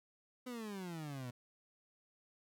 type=exponential sweep; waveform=30% pulse; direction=down; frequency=256.3 to 119.6 Hz; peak=-40 dBFS; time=0.46-1.31 s; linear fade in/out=10 ms; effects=none